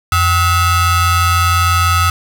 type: ring-modulated tone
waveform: 45% pulse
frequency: 685 Hz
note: F5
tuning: 34 cents flat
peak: -7 dBFS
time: 0.12-2.1 s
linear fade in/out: 2 ms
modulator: 598 Hz
effects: none